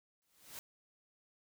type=noise with exponential growth; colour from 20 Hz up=white; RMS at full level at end=-45 dBFS; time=0.22-0.59 s; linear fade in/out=0 ms; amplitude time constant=80 ms; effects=none